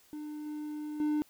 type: tone with level steps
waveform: triangle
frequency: 300.8 Hz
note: D4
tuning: 42 cents sharp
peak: -36 / -34 / -25 dBFS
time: 0.13-1.22 s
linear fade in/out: 0 ms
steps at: 0.46 / 1 s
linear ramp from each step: 2 ms
effects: white hiss -63 dBFS RMS until 1.29 s